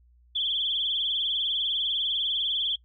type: tone with vibrato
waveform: sine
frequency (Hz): 3289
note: G#7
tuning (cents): -18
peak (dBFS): -24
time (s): 0.35-2.76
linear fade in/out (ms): 10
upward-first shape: triangle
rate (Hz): 20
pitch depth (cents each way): 130
effects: noise-tail reverb RT60 0.1 s tail -23 dB re dry + added 60 Hz sine -56 dBFS peak until 2.84 s